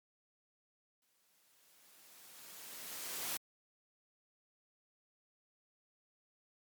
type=noise with exponential growth; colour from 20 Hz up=white; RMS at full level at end=-38 dBFS; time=1.02-3.37 s; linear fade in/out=2 ms; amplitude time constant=510 ms; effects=high-pass 150 Hz 12 dB/octave + MP3 96 kbps